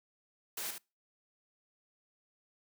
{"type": "noise with echo", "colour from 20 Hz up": "white", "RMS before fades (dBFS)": -39, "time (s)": [0.57, 0.71], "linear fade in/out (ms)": 5, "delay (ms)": 72, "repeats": 1, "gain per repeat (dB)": -6, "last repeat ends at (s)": 0.782, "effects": ["noise-tail reverb RT60 0.3 s tail -26 dB re dry", "high-pass 200 Hz 12 dB/octave"]}